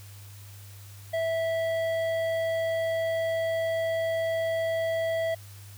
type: tone with hard clipping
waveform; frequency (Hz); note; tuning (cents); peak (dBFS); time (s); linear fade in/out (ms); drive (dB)
sine; 656; E5; -9; -27; 1.13-5.35; 10; 9
effects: added 100 Hz sine -44 dBFS peak until 5.77 s + white hiss -52 dBFS RMS until 5.77 s

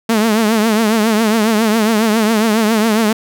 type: tone with vibrato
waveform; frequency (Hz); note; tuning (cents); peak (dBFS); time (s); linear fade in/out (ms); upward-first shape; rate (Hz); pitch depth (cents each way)
sawtooth; 219.3; A3; -6; -7; 0.09-3.13; 5; triangle; 7.3; 110
effects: none

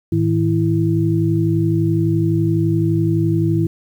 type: tone cluster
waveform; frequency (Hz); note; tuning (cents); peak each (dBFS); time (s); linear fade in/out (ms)
sine; 107.3 / 159.1 / 330.6; A2 / D#3 / E4; -43 / +39 / +5; -18; 0.12-3.67; 5
effects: 8-bit

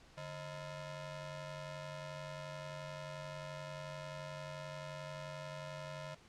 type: ring-modulated tone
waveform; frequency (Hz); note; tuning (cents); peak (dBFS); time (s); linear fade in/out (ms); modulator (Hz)
sawtooth; 386.6; G4; -24; -37; 0.17-6.15; 10; 239
effects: pink hiss -62 dBFS RMS until 6.28 s + low-pass 6000 Hz 12 dB/octave

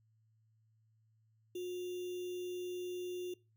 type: tone with sample-and-hold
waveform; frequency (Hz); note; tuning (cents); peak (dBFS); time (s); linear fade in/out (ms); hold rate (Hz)
sine; 360; F#4; -47; -38; 1.55-3.34; 5; 3150
effects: noise-tail reverb RT60 0.3 s tail -23 dB re dry + added 110 Hz sine -69 dBFS peak until 3.56 s

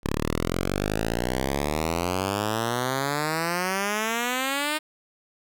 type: exponential sweep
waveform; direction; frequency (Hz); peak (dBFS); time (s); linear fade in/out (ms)
5% pulse; up; 34.65 to 311.1; -13; 0.03-4.79; 20
effects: none

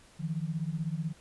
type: beating tone pair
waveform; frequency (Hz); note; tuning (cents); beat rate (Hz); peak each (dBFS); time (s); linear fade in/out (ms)
sine; 154.3 / 170.3; D#3 / F3; -14 / -43; 16; -33 / -34; 0.19-1.13; 20
effects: pink hiss -58 dBFS RMS until 1.2 s + resampled to 24000 Hz

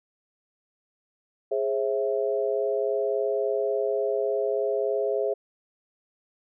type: chord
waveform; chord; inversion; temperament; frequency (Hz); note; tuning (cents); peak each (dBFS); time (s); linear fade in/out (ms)
sine; Ab augmented; none; equal with one note detuned; 415.3 / 535.8 / 659.3; Ab4 / C5 / E5; 0 / +41 / 0; -26 / -28 / -29; 1.51-5.34; 10
effects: none

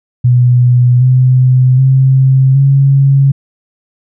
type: tone with pitch steps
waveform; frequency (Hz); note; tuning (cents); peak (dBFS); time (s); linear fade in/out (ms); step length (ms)
sine; 123.47 / 127.97 / 132.64 / 137.47; B2 / C3 / C3 / C#3; 0 / -38 / +24 / -14; -4; 0.24-3.32; 10; 770
effects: none

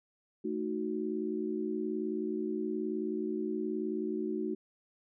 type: chord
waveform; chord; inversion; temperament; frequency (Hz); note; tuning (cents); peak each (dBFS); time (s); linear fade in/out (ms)
sine; D# diminished; second; equal; 220 / 311.1 / 370; A3 / D#4 / F#4; 0 / 0 / 0; -37 / -36 / -35; 0.44-4.55; 10
effects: none

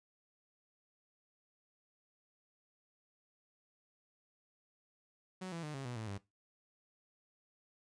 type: tone with pitch steps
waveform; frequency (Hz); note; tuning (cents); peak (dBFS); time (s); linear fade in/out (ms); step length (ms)
sawtooth; 185.8 / 167.45 / 150.92 / 136.01 / 122.58 / 110.48 / 99.57; F#3 / E3 / D3 / C#3 / B2 / A2 / G2; +7 / +27 / +48 / -33 / -13 / +8 / +28; -37; 5.41-6.18; 10; 110
effects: noise-tail reverb RT60 0.2 s tail -17 dB re dry + resampled to 22050 Hz

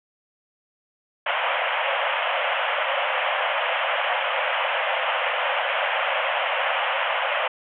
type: band-pass noise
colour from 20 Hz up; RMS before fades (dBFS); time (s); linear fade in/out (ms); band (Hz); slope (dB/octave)
pink; -24; 1.26-7.48; 5; 520 to 3200; 96
effects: none

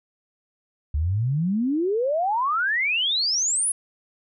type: exponential sweep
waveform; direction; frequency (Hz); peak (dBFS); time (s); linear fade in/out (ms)
sine; up; 69.3 to 10770; -20; 0.94-3.72; 5
effects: none

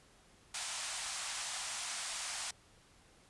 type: band-pass noise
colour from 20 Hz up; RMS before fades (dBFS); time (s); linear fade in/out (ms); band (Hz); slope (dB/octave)
white; -41; 0.54-2.51; 5; 640 to 9600; 48
effects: pink hiss -64 dBFS RMS until 3.29 s + resampled to 24000 Hz

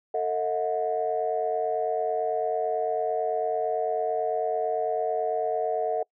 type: tone cluster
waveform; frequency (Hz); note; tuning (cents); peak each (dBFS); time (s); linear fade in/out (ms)
sine; 449.2 / 636 / 725; A4 / D#5 / F#5; +36 / +38 / -35; -28; 0.14-6.03; 5
effects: noise-tail reverb RT60 0.1 s tail -26 dB re dry + tanh soft clip ceiling -15 dBFS

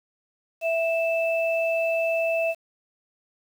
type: tone pair together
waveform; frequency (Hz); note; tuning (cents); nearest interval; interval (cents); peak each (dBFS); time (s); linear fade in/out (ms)
sine; 659.2 / 2637; E5 / E7; 0 / 0; 2 octaves; 2400; -22 / -28; 0.61-2.55; 50
effects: 8-bit

